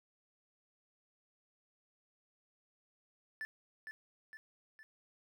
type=tone with echo; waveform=triangle; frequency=1755 Hz; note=A6; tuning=5 cents flat; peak=-37 dBFS; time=3.41-3.45 s; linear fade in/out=0 ms; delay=460 ms; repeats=3; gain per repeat=-5 dB; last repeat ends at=4.83 s; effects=none